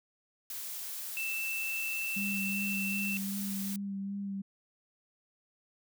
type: noise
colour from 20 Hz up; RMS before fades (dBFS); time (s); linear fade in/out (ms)
blue; -40; 0.5-3.76; 2
type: tone with pitch glide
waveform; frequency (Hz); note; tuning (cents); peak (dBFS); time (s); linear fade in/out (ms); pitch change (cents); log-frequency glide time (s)
sine; 2654 to 2672; E7 to E7; +11 to +23; -33; 1.17-3.17; 0; +12; 1.67-2.65
type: tone with vibrato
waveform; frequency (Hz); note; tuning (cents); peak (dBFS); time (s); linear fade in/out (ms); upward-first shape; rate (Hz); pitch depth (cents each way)
sine; 198.1; G3; +18; -34; 2.16-4.42; 10; sine; 2.6; 20
effects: none